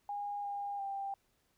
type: tone with pitch steps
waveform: sine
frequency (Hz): 816 / 808 / 790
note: G#5 / G#5 / G5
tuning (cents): -31 / -48 / +13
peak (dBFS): -36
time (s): 0.09-1.14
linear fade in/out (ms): 2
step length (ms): 350
effects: pink hiss -75 dBFS RMS until 1.57 s